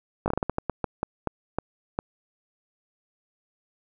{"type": "slowing click train", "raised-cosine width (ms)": 1, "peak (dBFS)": -11, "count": 14, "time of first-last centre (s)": [0.26, 1.989], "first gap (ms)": 19, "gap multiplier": 1.29, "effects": []}